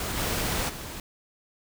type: noise with level steps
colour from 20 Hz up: pink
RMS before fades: -31 / -28 / -38 dBFS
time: 0-1 s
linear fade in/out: 2 ms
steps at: 0.17 / 0.68 s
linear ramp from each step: 20 ms
effects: none